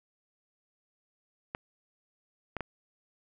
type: clicks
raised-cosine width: 0.5 ms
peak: -19 dBFS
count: 3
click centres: 1.549 / 2.567 / 2.607 s
effects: none